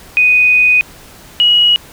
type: tone pair in turn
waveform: sine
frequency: 2489 / 2907 Hz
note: D#7 / F#7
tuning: 0 / -31 cents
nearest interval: minor third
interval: 269 cents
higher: second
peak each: -6 dBFS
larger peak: neither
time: 0.17-0.81 / 1.4-1.76 s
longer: first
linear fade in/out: 0 ms
effects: pink hiss -38 dBFS RMS until 1.92 s

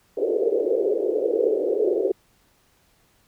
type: band-pass noise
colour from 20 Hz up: pink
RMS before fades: -22 dBFS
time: 0.17-2.12 s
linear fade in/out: 5 ms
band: 380 to 500 Hz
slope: 48 dB/octave
effects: pink hiss -62 dBFS RMS until 3.27 s

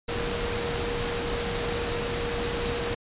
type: tone in noise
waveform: sine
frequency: 473.7 Hz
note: A#4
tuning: 28 cents sharp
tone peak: -31 dBFS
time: 0.08-2.95 s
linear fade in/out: 10 ms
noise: pink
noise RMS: -30 dBFS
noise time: 0.08-2.95 s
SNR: -4 dB
effects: resampled to 8000 Hz

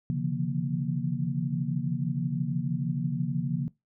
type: tone cluster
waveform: sine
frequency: 133.1 / 145.6 / 165.9 / 172 / 234.5 Hz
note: C3 / D3 / E3 / F3 / A#3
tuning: +30 / -15 / +11 / -26 / +11 cents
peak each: -32 / -31 / -38 / -32 / -34 dBFS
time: 0.1-3.68 s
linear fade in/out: 0 ms
effects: noise-tail reverb RT60 0.2 s tail -21 dB re dry

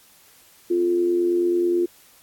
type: tone with amplitude modulation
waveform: sine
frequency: 349.2 Hz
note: F4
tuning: in tune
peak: -15 dBFS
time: 0.7-1.86 s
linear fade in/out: 10 ms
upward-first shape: sine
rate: 89.3 Hz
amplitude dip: 50%
effects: white hiss -53 dBFS RMS until 2.22 s + AAC 64 kbps

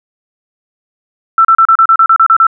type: tone bursts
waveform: sine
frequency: 1334 Hz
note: E6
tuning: 20 cents sharp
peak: -3 dBFS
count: 11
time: 1.38-2.468 s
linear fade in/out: 2 ms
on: 68 ms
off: 34 ms
effects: none

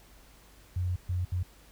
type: tone bursts at uneven times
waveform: sine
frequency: 90.2 Hz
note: F#2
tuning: 44 cents flat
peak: -27 dBFS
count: 3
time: 0.76-0.96 / 1.09-1.25 / 1.32-1.43 s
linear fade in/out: 5 ms
effects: added 50 Hz sine -57 dBFS peak until 1.71 s + pink hiss -58 dBFS RMS until 1.71 s

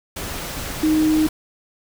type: tone in noise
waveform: sine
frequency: 311.1 Hz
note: D#4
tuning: in tune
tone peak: -14 dBFS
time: 0.83-1.27 s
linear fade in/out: 5 ms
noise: pink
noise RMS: -29 dBFS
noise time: 0.16-1.29 s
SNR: +12 dB
effects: none

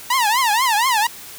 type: tone with vibrato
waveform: sawtooth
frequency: 939 Hz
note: A#5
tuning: 12 cents sharp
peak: -11 dBFS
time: 0.1-1.07 s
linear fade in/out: 5 ms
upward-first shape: triangle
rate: 4.2 Hz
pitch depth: 260 cents each way
effects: white hiss -37 dBFS RMS until 1.38 s

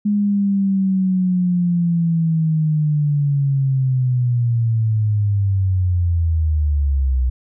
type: linear sweep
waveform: sine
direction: down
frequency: 207.7 to 61.74 Hz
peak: -14 dBFS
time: 0.05-7.3 s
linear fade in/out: 10 ms
effects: none

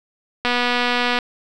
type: click train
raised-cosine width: 0.3 ms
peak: -4 dBFS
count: 181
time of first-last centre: 0.45-1.188 s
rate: 244 Hz
effects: none

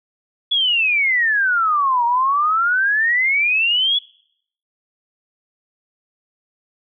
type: exponential two-way sweep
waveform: sine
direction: down then up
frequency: 3431 to 932.3 to 3431 Hz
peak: -14 dBFS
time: 0.51-3.99 s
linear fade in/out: 10 ms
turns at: 2.05 s
effects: noise-tail reverb RT60 0.7 s tail -24 dB re dry

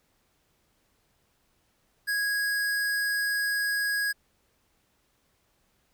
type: tone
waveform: square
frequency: 1654 Hz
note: G#6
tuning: 8 cents flat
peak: -26 dBFS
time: 2.07-4.13 s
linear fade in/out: 20 ms
effects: pink hiss -70 dBFS RMS until 5.93 s

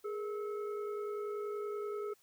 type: tone with frequency modulation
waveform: sine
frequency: 415.3 Hz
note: G#4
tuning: in tune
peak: -36 dBFS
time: 0.04-2.14 s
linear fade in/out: 10 ms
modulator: 881 Hz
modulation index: 0.65
effects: white hiss -69 dBFS RMS until 2.22 s

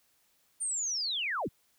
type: linear sweep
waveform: sine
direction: down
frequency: 9100 to 35.17 Hz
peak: -30 dBFS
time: 0.6-1.49 s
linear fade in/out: 20 ms
effects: white hiss -70 dBFS RMS until 1.78 s

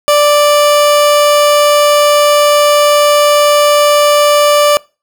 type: tone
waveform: 30% pulse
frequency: 587.3 Hz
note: D5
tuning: in tune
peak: -3 dBFS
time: 0.08-4.77 s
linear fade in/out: 0 ms
effects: noise-tail reverb RT60 0.3 s tail -24 dB re dry

